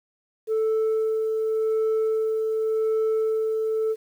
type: tone with tremolo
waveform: sine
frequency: 440 Hz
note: A4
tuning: in tune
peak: -17 dBFS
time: 0.47-3.96 s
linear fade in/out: 50 ms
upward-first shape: sine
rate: 0.88 Hz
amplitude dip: 35%
effects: tanh soft clip ceiling -19 dBFS + 9-bit